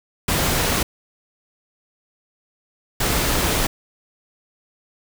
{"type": "noise bursts at uneven times", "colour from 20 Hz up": "pink", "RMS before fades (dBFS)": -20, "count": 2, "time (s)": [[0.28, 0.83], [3, 3.67]], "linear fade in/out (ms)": 5, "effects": []}